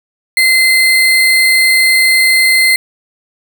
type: tone with sample-and-hold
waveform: sine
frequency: 2068 Hz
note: C7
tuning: 21 cents flat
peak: -6 dBFS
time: 0.37-2.76 s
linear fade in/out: 2 ms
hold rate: 6300 Hz
effects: none